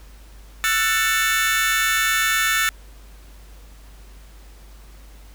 sawtooth chord, F# minor seventh, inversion third, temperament just, 1332 / 1480 / 1776 / 2220 Hz, E6 / F#6 / A6 / C#7, +18 / 0 / +16 / +2 cents, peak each -20 / -22 / -17 / -21 dBFS, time 0.64-2.69 s, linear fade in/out 0 ms, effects added 50 Hz sine -41 dBFS peak until 5.34 s + pink hiss -51 dBFS RMS until 5.34 s

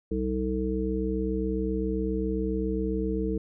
harmonic tone, 63.7 Hz, C2, 46 cents flat, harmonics 1 / 3 / 5 / 7, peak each -31 / -31 / -31 / -31 dBFS, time 0.11-3.38 s, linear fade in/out 5 ms, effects none

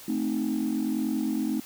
sine chord, A diminished, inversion none, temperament equal, 220 / 261.6 / 311.1 Hz, A3 / C4 / Eb4, 0 / 0 / 0 cents, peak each -28 dBFS, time 0.08-1.6 s, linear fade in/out 5 ms, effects tanh soft clip ceiling -20 dBFS + white hiss -46 dBFS RMS until 1.65 s

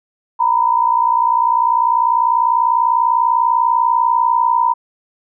sine tone pair together, 932.3 / 992.4 Hz, A#5 / B5, 0 / +8 cents, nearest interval minor second, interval 108 cents, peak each -14 dBFS, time 0.39-4.74 s, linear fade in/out 20 ms, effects none

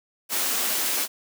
white high-pass noise, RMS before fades -25 dBFS, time 0.29-1.08 s, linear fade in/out 50 ms, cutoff 200 Hz, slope 48 dB/octave, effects none

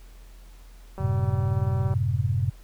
click train, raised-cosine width 1 ms, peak -24 dBFS, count 185, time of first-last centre 0.98-1.938 s, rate 192 Hz
sine chord, F# diminished, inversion none, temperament equal, 92.5 / 110 / 130.81 Hz, F#2 / A2 / C3, 0 / 0 / 0 cents, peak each -26 dBFS, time 1-2.5 s, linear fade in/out 10 ms
effects added 42 Hz sine -44 dBFS peak until 2.63 s + pink hiss -57 dBFS RMS until 2.63 s

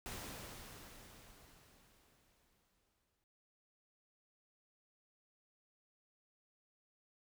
pink noise with exponential decay, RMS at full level -45 dBFS, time 0.06-3.24 s, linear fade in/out 0 ms, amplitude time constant 690 ms, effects noise-tail reverb RT60 0.5 s tail -24 dB re dry

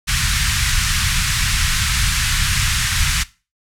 pink band-stop noise, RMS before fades -17 dBFS, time 0.07-3.24 s, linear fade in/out 20 ms, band 140 to 1400 Hz, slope 24 dB/octave, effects noise-tail reverb RT60 0.3 s tail -18 dB re dry + low-pass 10000 Hz 12 dB/octave

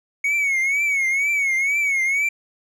triangle tone with vibrato, 2217 Hz, C#7, in tune, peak -16 dBFS, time 0.24-2.29 s, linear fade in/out 5 ms, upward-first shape triangle, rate 2.1 Hz, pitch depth 110 cents each way, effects none

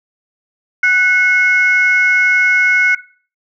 sine tone pair together, 1486.1 / 2176 Hz, F#6 / C#7, +7 / -33 cents, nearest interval perfect fifth, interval 660 cents, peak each -10 dBFS, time 0.83-2.95 s, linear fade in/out 5 ms, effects noise-tail reverb RT60 0.4 s tail -17 dB re dry + tanh soft clip ceiling -3 dBFS

